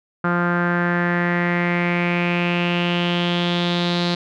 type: tone with low-pass filter sweep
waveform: sawtooth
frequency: 174.4 Hz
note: F3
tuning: 2 cents flat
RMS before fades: -20 dBFS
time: 0.24-4.15 s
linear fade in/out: 5 ms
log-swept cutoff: 1400 to 4100 Hz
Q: 5.1
effects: none